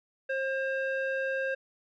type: tone with low-pass filter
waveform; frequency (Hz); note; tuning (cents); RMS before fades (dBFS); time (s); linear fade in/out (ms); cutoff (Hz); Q
square; 534; C5; +35; -31; 0.29-1.55; 10; 2000; 6.8
effects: none